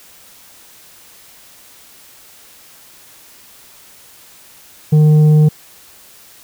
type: tone with tanh clipping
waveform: triangle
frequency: 152.7 Hz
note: D#3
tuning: 32 cents flat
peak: -7 dBFS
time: 4.92-5.49 s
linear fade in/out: 10 ms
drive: 10 dB
effects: white hiss -43 dBFS RMS until 6.43 s